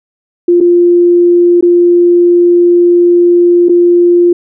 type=tone with dropouts; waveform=sine; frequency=349.2 Hz; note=F4; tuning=in tune; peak=-3 dBFS; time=0.48-4.33 s; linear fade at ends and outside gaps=5 ms; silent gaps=0.604-0.609 / 1.61-1.625 / 3.686-3.693 s; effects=none